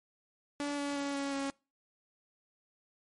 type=tone with pitch steps; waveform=sawtooth; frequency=288 / 284.9 / 281.7 / 278.7 / 275.6 Hz; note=D4 / C#4 / C#4 / C#4 / C#4; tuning=-34 / +48 / +28 / +9 / -10 cents; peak=-29 dBFS; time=0.6-1.5 s; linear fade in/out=0 ms; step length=180 ms; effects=noise-tail reverb RT60 0.3 s tail -25 dB re dry + MP3 48 kbps